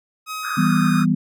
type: tone with pitch glide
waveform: sawtooth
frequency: 1266 to 1237.1 Hz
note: D#6 to D#6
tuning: +30 to -10 cents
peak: -23 dBFS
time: 0.26-1.06 s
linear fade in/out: 50 ms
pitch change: -40 cents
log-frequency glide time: 0.41-0.77 s
type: band-pass noise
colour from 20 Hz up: pink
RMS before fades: -28 dBFS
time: 0.43-1.05 s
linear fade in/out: 10 ms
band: 1200 to 1600 Hz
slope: 96 dB/octave
type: chord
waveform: sine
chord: E minor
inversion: none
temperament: equal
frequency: 164.81 / 196 / 246.9 Hz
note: E3 / G3 / B3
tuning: 0 / 0 / 0 cents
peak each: -19 dBFS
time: 0.57-1.15 s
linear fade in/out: 10 ms
effects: none